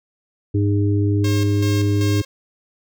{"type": "harmonic tone", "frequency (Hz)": 101.7, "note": "G#2", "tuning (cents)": -36, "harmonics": [1, 3, 4], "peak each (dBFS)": [-16, -21, -26], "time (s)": [0.54, 2.22], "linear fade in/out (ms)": 10}
{"type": "tone with tremolo", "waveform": "5% pulse", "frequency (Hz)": 537, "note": "C5", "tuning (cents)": 45, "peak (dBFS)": -16, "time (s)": [1.24, 2.25], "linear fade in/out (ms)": 5, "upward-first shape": "square", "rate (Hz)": 2.6, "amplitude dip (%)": 60}
{"effects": []}